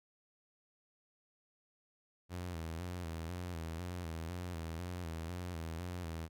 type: tone with vibrato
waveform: sawtooth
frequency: 85.3 Hz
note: F2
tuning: 40 cents flat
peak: -36 dBFS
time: 2.29-6.29 s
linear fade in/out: 50 ms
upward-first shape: square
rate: 2 Hz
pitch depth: 76 cents each way
effects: none